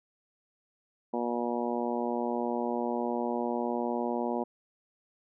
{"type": "harmonic tone", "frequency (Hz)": 119.8, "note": "A#2", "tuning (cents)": 48, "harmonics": [2, 3, 4, 5, 6, 7, 8], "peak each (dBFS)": [-33, -35, -36, -37, -38, -38, -39], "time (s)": [1.13, 4.44], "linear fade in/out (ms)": 10, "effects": []}